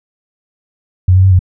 sine tone with pitch steps, 91.6 / 93.8 / 95.5 / 91 Hz, F#2 / F#2 / G2 / F#2, -17 / +24 / -45 / -28 cents, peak -4 dBFS, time 1.08-1.392 s, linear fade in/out 5 ms, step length 78 ms, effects none

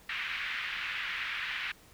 pink band-pass noise, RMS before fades -36 dBFS, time 0.09-1.72 s, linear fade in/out 5 ms, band 1600 to 2900 Hz, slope 24 dB/octave, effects pink hiss -58 dBFS RMS until 1.93 s

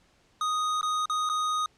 square tone with dropouts, 1244.5 Hz, D#6, in tune, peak -26 dBFS, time 0.41-1.66 s, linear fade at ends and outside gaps 2 ms, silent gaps 0.812-0.829 / 1.057-1.097 / 1.291-1.297 s, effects pink hiss -64 dBFS RMS until 1.77 s + low-pass 7000 Hz 12 dB/octave

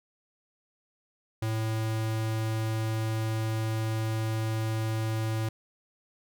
square tone, 110.7 Hz, A2, 11 cents sharp, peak -28 dBFS, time 1.42-5.49 s, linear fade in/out 5 ms, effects none

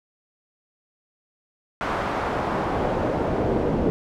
brown noise with band-pass filter sweep, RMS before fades -24 dBFS, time 1.81-3.9 s, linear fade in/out 0 ms, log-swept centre 1200 to 380 Hz, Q 1.1, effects none

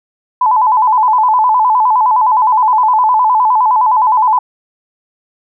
sine tone with vibrato, 932.3 Hz, A#5, in tune, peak -7 dBFS, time 0.41-4.39 s, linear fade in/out 5 ms, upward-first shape square, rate 9.7 Hz, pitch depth 120 cents each way, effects none

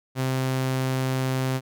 sawtooth tone, 130.81 Hz, C3, in tune, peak -19 dBFS, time 0.15-1.61 s, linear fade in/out 50 ms, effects none

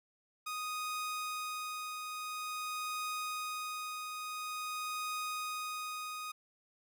sawtooth tone with tremolo, 1244.5 Hz, D#6, in tune, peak -32 dBFS, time 0.46-6.32 s, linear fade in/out 10 ms, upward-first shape triangle, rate 0.48 Hz, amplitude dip 40%, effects none

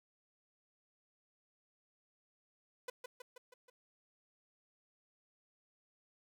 sawtooth tone with echo, 498.9 Hz, B4, 17 cents sharp, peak -36 dBFS, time 2.88-2.9 s, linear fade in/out 5 ms, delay 160 ms, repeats 5, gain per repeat -4 dB, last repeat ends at 3.7 s, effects none

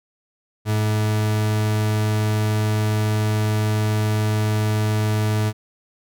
40% pulse tone, 107.1 Hz, A2, 46 cents flat, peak -17 dBFS, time 0.65-5.53 s, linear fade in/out 50 ms, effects none

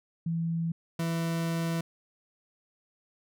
sine / 40% pulse tone pair in turn, 165.9 / 165.9 Hz, E3 / E3, +11 / +11 cents, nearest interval unison, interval 0 cents, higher neither, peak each -27 dBFS, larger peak neither, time 0.26-0.72 / 0.99-1.81 s, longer second, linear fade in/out 5 ms, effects none

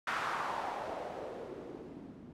blue noise with low-pass filter sweep, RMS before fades -40 dBFS, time 0.07-2.33 s, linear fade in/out 5 ms, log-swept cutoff 1400 to 210 Hz, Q 2.5, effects none

